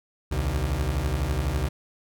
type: beating tone pair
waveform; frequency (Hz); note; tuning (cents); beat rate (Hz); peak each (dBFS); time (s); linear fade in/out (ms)
30% pulse; 64 / 76; C2 / D#2; -38 / -40; 12; -24; 0.31-1.69; 10
effects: none